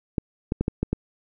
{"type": "clicks", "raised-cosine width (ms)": 3, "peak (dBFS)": -10, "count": 6, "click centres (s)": [0.182, 0.521, 0.61, 0.681, 0.83, 0.93], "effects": []}